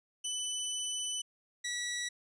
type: tone pair in turn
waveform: 15% pulse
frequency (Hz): 2995 / 1940.6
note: F#7 / B6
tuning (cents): +20 / -31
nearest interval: minor sixth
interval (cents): 751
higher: first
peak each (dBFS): -26 / -28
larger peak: first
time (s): 0.24-1.22 / 1.64-2.09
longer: first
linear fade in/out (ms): 10
effects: resampled to 22050 Hz